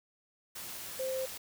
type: tone in noise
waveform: sine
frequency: 523.3 Hz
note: C5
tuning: in tune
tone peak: -32 dBFS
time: 0.99-1.26 s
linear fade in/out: 10 ms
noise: white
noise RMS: -43 dBFS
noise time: 0.55-1.38 s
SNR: +8 dB
effects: none